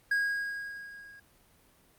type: tone with level ramp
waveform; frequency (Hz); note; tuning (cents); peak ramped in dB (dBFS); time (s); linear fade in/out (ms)
triangle; 1639; G#6; -23; -22 to -48; 0.11-1.2; 5
effects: pink hiss -63 dBFS RMS until 1.98 s + Opus 32 kbps